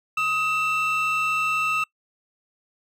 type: tone pair together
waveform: triangle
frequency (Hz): 1262.9 / 2676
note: D#6 / E7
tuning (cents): +25 / +25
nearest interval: octave + minor second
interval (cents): 1300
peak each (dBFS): -21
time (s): 0.17-1.84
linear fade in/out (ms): 5
effects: noise-tail reverb RT60 0.1 s tail -25 dB re dry + tanh soft clip ceiling -15 dBFS